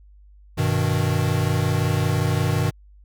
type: chord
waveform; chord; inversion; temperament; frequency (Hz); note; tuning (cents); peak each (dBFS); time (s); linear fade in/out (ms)
square; G augmented; none; equal; 98 / 123.47 / 155.56; G2 / B2 / D#3; 0 / 0 / 0; -24; 0.57-2.71; 20
effects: added 50 Hz sine -46 dBFS peak until 3.04 s